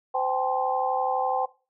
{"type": "tone cluster", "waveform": "sine", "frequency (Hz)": [515, 777, 849, 1045], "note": ["C5", "G5", "G#5", "C6"], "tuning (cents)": [-28, -16, 38, -2], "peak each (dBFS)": [-30, -25, -31, -32], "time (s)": [0.14, 1.46], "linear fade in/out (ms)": 10, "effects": ["noise-tail reverb RT60 0.3 s tail -17 dB re dry"]}